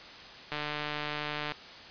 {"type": "click train", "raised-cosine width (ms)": 0.3, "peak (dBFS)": -18, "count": 150, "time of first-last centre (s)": [0.52, 1.52], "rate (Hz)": 149, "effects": ["white hiss -47 dBFS RMS until 1.9 s", "resampled to 11025 Hz"]}